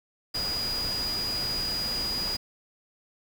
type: tone in noise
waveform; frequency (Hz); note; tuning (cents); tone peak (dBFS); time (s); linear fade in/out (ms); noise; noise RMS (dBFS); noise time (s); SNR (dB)
sine; 4900; D#8; -27; -28; 0.34-2.37; 10; pink; -36; 0.34-2.37; +5
effects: none